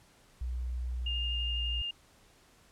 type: tone with pitch glide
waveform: sine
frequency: 61.6 to 60.12 Hz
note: B1 to B1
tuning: -4 to -46 cents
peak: -32 dBFS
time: 0.41-1.82 s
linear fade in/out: 5 ms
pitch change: -42 cents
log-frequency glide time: 0.96-1.68 s
type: tone with vibrato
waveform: sine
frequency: 2819 Hz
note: F7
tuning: 16 cents sharp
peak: -33 dBFS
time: 1.06-1.91 s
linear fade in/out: 5 ms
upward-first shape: sine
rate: 12 Hz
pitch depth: 9 cents each way
effects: pink hiss -62 dBFS RMS until 2.71 s + low-pass 11000 Hz 12 dB/octave